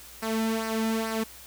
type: tone with flanger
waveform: sawtooth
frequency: 222.8 Hz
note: A3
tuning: 22 cents sharp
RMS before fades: -28 dBFS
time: 0.22-1.24 s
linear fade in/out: 10 ms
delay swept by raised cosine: 0.28 to 1.88 ms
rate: 2.3 Hz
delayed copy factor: -0.6
effects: added 60 Hz sine -55 dBFS peak until 1.46 s + white hiss -47 dBFS RMS until 1.46 s